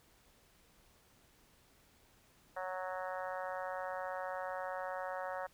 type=harmonic tone; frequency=185 Hz; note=F#3; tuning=in tune; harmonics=3 / 4 / 5 / 6 / 7 / 8 / 9 / 10; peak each=-42 / -44 / -46 / -48 / -49 / -50 / -51 / -52 dBFS; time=2.56-5.47 s; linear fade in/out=10 ms; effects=pink hiss -67 dBFS RMS until 5.53 s